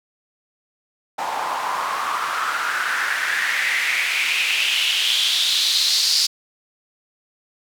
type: noise with band-pass filter sweep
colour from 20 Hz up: white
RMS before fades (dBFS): -21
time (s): 1.18-6.27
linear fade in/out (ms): 10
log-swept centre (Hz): 830 to 4800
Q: 4.4
effects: none